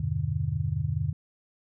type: chord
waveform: sine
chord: E minor seventh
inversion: none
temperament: just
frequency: 82.41 / 98.89 / 123.61 / 148.33 Hz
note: E2 / G2 / B2 / D3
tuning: 0 / +16 / +2 / +18 cents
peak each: -33 / -31 / -31 / -30 dBFS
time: 0-1.13 s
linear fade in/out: 5 ms
effects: none